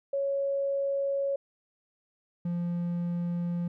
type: tone pair in turn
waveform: sine / triangle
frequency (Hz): 554.4 / 173.42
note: C#5 / F3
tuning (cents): 0 / -12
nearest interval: octave + minor sixth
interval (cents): 2012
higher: first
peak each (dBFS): -26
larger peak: neither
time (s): 0.13-1.36 / 2.45-3.68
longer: neither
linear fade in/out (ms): 5
effects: none

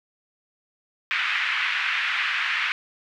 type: band-pass noise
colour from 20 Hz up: white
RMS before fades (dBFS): -25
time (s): 1.11-2.72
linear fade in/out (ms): 0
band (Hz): 1400 to 2600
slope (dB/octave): 24
effects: none

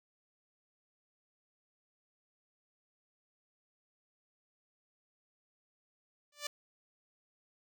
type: tone with exponential growth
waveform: 5% pulse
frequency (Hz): 587.3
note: D5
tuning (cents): 0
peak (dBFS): -22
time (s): 6.32-6.47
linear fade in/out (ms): 5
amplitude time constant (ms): 31
effects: none

